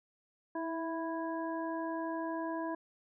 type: harmonic tone with a mistuned harmonic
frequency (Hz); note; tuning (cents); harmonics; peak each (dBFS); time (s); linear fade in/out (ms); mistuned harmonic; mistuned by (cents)
329.6; E4; 0; 1 / 2 / 3 / 5; -37 / -40 / -40 / -47; 0.55-2.75; 5; 1; -24
effects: none